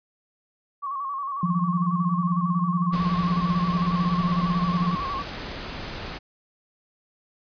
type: tone with vibrato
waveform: sine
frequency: 1108.7 Hz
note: C#6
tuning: in tune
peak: -27 dBFS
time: 0.82-5.23 s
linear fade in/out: 20 ms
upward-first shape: square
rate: 11 Hz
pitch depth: 53 cents each way
type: tone with tremolo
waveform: sine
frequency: 175.1 Hz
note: F3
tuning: 5 cents sharp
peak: -18 dBFS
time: 1.43-4.95 s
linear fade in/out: 2 ms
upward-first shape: sine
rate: 16 Hz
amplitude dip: 75%
type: noise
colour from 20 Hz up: pink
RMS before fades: -34 dBFS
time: 2.92-6.19 s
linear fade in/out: 20 ms
effects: resampled to 11025 Hz